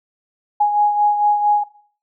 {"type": "beating tone pair", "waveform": "sine", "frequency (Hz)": [830, 834.4], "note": ["G#5", "G#5"], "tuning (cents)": [-1, 8], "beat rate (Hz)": 4.4, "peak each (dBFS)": [-13, -22], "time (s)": [0.6, 1.64], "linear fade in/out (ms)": 10, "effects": ["noise-tail reverb RT60 0.5 s tail -18 dB re dry"]}